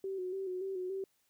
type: tone with vibrato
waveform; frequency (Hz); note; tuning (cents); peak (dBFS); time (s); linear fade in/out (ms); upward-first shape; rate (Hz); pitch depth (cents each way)
sine; 376.1; F#4; +28; -35; 0.04-1.04; 2; square; 3.5; 45
effects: white hiss -75 dBFS RMS until 1.29 s